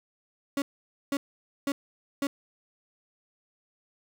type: tone bursts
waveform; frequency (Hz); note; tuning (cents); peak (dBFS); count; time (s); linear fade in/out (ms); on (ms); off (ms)
35% pulse; 280; C#4; +18; -24; 4; 0.57-2.27; 2; 50; 500
effects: none